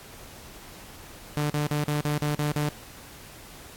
sawtooth tone bursts, 148.3 Hz, D3, 17 cents sharp, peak -20 dBFS, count 8, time 1.37-2.69 s, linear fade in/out 0 ms, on 130 ms, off 40 ms, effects pink hiss -46 dBFS RMS until 3.76 s + AAC 64 kbps

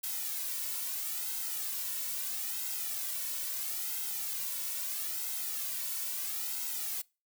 blue noise with flanger, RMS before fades -36 dBFS, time 0.03-7.02 s, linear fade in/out 10 ms, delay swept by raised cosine 1.7 to 2.49 ms, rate 0.76 Hz, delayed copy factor -0.95, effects noise-tail reverb RT60 0.3 s tail -24 dB re dry

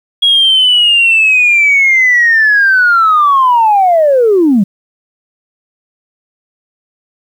sine linear sweep, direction down, 3322 to 182.3 Hz, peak -4 dBFS, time 0.22-4.64 s, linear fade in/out 10 ms, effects tanh soft clip ceiling -1 dBFS + 7-bit

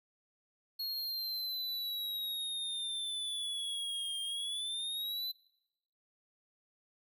square exponential two-way sweep, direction down then up, 4311 to 3200 to 4047 Hz, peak -36 dBFS, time 0.79-5.32 s, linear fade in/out 10 ms, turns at 4.21 s, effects noise-tail reverb RT60 0.9 s tail -25 dB re dry

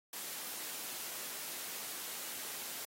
white noise, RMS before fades -43 dBFS, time 0.13-2.85 s, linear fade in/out 2 ms, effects high-pass 200 Hz 12 dB/octave + AAC 48 kbps

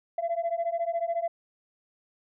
sine beating tone pair, 670 / 684 Hz, E5 / F5, +28 / -36 cents, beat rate 14 Hz, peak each -28 dBFS, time 0.18-1.28 s, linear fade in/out 5 ms, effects tanh soft clip ceiling -22 dBFS

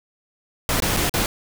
pink noise with dropouts, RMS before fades -21 dBFS, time 0.69-1.26 s, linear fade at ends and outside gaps 1 ms, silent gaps 0.802-0.822 / 0.966-0.97 / 1.095-1.139 s, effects none

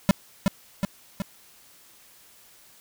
square tone with echo, 196 Hz, G3, in tune, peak -14 dBFS, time 0.09-0.11 s, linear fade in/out 0 ms, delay 370 ms, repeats 3, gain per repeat -4 dB, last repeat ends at 1.22 s, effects white hiss -54 dBFS RMS until 2.8 s

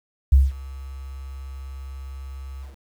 sine tone with ADSR envelope, 67.4 Hz, C#2, 48 cents flat, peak -8 dBFS, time 0.32-2.77 s, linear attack 8 ms, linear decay 190 ms, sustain -24 dB, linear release 150 ms, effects 8-bit

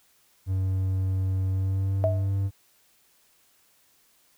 triangle tone with pitch glide, 94.6 to 97.88 Hz, F#2 to G2, +39 to -2 cents, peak -21 dBFS, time 0.46-2.51 s, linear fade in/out 50 ms, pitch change +59 cents, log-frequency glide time 1.5-2.1 s
sine tone with exponential decay, 645 Hz, E5, 38 cents flat, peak -18 dBFS, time 2.04-2.3 s, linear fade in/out 0 ms, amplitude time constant 55 ms
effects white hiss -63 dBFS RMS until 4.37 s

